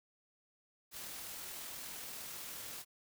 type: noise with amplitude modulation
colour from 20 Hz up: white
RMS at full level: -45 dBFS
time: 0.91-2.85 s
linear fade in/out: 50 ms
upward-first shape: sine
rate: 40.1 Hz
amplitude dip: 25%
effects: none